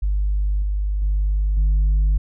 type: tone with level steps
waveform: sine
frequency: 50.1 Hz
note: G1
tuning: 38 cents sharp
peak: -16 / -18 / -15 / -11 dBFS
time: 0.02-2.18 s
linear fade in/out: 10 ms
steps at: 0.62 / 1.02 / 1.57 s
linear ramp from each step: 2 ms
effects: tanh soft clip ceiling -13 dBFS